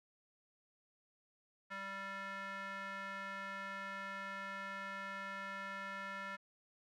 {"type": "tone with band-pass filter", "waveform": "square", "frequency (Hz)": 195.5, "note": "G3", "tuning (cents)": -4, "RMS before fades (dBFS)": -45, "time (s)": [1.7, 6.37], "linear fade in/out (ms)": 20, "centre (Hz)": 1600, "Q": 2.7, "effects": []}